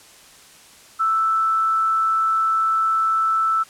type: tone with amplitude modulation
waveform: sine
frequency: 1321 Hz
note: E6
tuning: 3 cents sharp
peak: -15 dBFS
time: 0.99-3.64 s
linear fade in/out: 20 ms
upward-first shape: sine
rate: 196 Hz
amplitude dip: 25%
effects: white hiss -47 dBFS RMS until 3.69 s + low-pass 10000 Hz 12 dB/octave